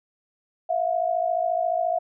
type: tone pair together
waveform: sine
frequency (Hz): 659.3 / 713.6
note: E5 / F5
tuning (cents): 0 / +37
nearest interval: minor second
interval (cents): 137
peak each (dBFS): -24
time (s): 0.69-1.99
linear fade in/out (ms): 10
effects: none